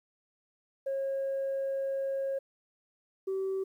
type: tone pair in turn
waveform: sine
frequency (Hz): 543 / 384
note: C#5 / G4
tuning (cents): -36 / -36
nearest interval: tritone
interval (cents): 600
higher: first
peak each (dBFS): -28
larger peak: neither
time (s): 0.86-2.39 / 3.27-3.64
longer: first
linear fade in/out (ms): 10
effects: tanh soft clip ceiling -27 dBFS + 11-bit